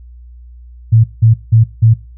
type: tone bursts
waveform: sine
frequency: 112.3 Hz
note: A2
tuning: 36 cents sharp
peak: -4 dBFS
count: 4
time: 0.92-1.94 s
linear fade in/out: 10 ms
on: 120 ms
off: 180 ms
effects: noise-tail reverb RT60 0.3 s tail -19 dB re dry + added 60 Hz sine -33 dBFS peak until 2.17 s